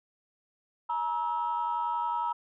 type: tone cluster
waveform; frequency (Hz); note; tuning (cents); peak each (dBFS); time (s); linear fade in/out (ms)
sine; 858 / 949 / 1300; A5 / A#5 / E6; -44 / +31 / -24; -37 / -28 / -34; 0.89-2.33; 10
effects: tanh soft clip ceiling -21 dBFS